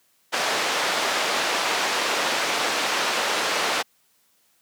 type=band-pass noise; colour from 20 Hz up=pink; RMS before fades=-24 dBFS; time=0.32-3.83 s; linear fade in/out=20 ms; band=550 to 5400 Hz; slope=12 dB/octave; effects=white hiss -64 dBFS RMS until 4.61 s + high-pass 100 Hz 12 dB/octave